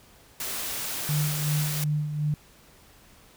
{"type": "noise", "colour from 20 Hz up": "white", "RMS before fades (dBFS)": -32, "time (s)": [0.4, 1.84], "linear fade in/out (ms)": 2}
{"type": "tone with tremolo", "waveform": "sine", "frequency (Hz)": 150, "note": "D3", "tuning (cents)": 37, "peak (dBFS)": -22, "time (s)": [1.09, 2.34], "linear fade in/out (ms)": 0, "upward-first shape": "sine", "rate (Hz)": 2.7, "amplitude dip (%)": 55}
{"effects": ["pink hiss -55 dBFS RMS until 3.36 s"]}